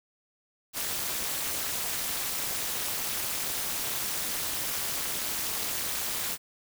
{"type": "noise with amplitude modulation", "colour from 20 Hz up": "white", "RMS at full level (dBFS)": -28, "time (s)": [0.73, 6.38], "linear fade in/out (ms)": 50, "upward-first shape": "sine", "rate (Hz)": 255, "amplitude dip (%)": 85, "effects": []}